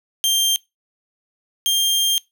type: tone pair in turn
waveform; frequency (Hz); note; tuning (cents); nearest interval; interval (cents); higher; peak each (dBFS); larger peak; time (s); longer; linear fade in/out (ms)
sawtooth; 3174 / 3194; G7 / G7; +21 / +32; unison; 11; second; -12; neither; 0.24-0.56 / 1.66-2.18; second; 0
effects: noise-tail reverb RT60 0.2 s tail -22 dB re dry